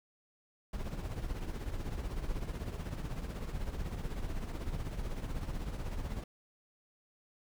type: noise with tremolo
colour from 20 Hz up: brown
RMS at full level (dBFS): -35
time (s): 0.73-6.24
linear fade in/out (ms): 5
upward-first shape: triangle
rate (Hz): 16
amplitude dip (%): 65
effects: none